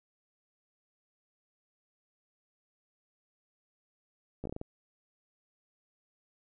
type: slowing click train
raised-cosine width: 2 ms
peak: -25 dBFS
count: 7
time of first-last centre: 4.44-4.614 s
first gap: 14 ms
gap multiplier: 1.29
effects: none